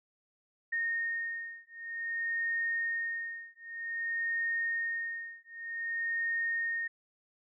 sine beating tone pair, 1845 / 1845.53 Hz, A#6 / A#6, -18 / -18 cents, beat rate 0.53 Hz, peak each -35 / -35 dBFS, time 0.72-6.88 s, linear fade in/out 10 ms, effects none

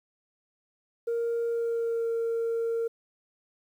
sine tone with pitch glide, 466.2 to 460 Hz, A#4 to A#4, 0 to -23 cents, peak -24 dBFS, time 1.07-2.88 s, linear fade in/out 10 ms, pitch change -23 cents, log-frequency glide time 1.49-2.07 s, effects tanh soft clip ceiling -24 dBFS + 10-bit

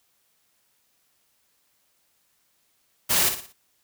white noise with echo, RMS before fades -21 dBFS, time 3.09-3.3 s, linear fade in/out 20 ms, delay 58 ms, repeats 4, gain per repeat -8 dB, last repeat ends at 3.532 s, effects white hiss -68 dBFS RMS until 3.83 s

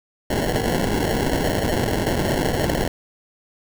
white noise with sample-and-hold, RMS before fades -21 dBFS, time 0.3-2.88 s, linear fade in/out 5 ms, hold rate 1225 Hz, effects none

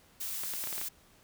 blue noise, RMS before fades -37 dBFS, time 0.2-0.89 s, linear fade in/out 10 ms
clicks, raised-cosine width 0.3 ms, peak -24 dBFS, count 7, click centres 0.436 / 0.537 / 0.639 / 0.673 / 0.728 / 0.781 / 0.814 s
effects pink hiss -62 dBFS RMS until 1.23 s

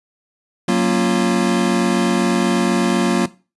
square chord, Gb major seventh, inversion none, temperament equal, 185 / 233.1 / 277.2 / 349.2 Hz, Gb3 / Bb3 / Db4 / F4, 0 / 0 / 0 / 0 cents, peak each -19 / -19 / -25 / -21 dBFS, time 0.68-3.26 s, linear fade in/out 5 ms, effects noise-tail reverb RT60 0.3 s tail -17 dB re dry + resampled to 24000 Hz

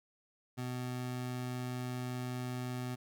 25% pulse tone, 125.2 Hz, B2, 24 cents sharp, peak -33 dBFS, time 0.57-2.96 s, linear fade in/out 20 ms, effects none

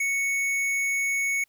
sine tone with tanh clipping, 2217 Hz, C#7, in tune, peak -25 dBFS, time 0-1.44 s, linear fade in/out 5 ms, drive 15 dB, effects white hiss -69 dBFS RMS until 1.48 s

